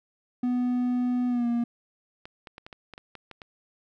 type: tone with pitch glide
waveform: triangle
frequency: 247.4 to 236.8 Hz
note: B3 to A#3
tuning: +3 to +27 cents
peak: -21 dBFS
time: 0.43-1.64 s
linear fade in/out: 5 ms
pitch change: -76 cents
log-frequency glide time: 1.28-1.47 s
type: clicks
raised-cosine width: 0.3 ms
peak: -26 dBFS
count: 10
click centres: 2.255 / 2.472 / 2.581 / 2.665 / 2.728 / 2.937 / 2.979 / 3.153 / 3.313 / 3.418 s
effects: none